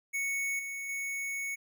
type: tone with level steps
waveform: square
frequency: 2217 Hz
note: C#7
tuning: in tune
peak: -31 / -37 / -34 dBFS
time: 0.13-1.56 s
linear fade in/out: 20 ms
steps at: 0.59 / 0.89 s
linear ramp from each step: 2 ms
effects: none